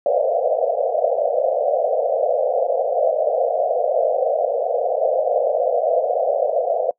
pink band-pass noise, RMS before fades -19 dBFS, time 0.06-6.91 s, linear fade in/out 2 ms, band 480 to 720 Hz, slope 96 dB/octave, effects noise-tail reverb RT60 0.1 s tail -23 dB re dry

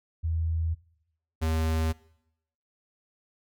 sine / square tone pair in turn, 81.6 / 80.11 Hz, E2 / E2, -17 / -49 cents, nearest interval unison, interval 32 cents, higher first, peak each -25 dBFS, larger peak neither, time 0.23-0.75 / 1.41-1.93 s, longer neither, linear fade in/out 20 ms, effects noise-tail reverb RT60 0.8 s tail -22 dB re dry

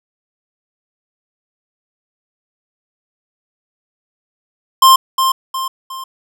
square tone with echo, 1053 Hz, C6, 11 cents sharp, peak -5 dBFS, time 4.82-4.96 s, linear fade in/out 5 ms, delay 360 ms, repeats 3, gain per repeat -7 dB, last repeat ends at 6.04 s, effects none

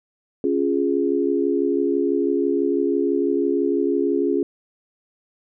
sine chord, Db major, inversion none, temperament equal, 277.2 / 349.2 / 415.3 Hz, Db4 / F4 / Ab4, 0 / 0 / 0 cents, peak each -22 dBFS, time 0.44-4.43 s, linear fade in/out 2 ms, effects none

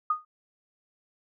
sine tone with exponential decay, 1235 Hz, D#6, 13 cents flat, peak -19 dBFS, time 0.1-0.25 s, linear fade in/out 5 ms, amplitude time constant 31 ms, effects none

